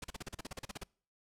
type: noise bursts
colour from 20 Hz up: pink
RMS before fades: -42 dBFS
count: 14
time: 0.02-0.836 s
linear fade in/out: 5 ms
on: 23 ms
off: 38 ms
effects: noise-tail reverb RT60 0.5 s tail -26 dB re dry + low-pass 10000 Hz 12 dB/octave